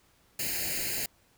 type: noise with comb filter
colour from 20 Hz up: white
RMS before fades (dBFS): -32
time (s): 0.39-1.06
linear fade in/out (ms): 5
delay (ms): 0.43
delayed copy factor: +0.95
effects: pink hiss -65 dBFS RMS until 1.37 s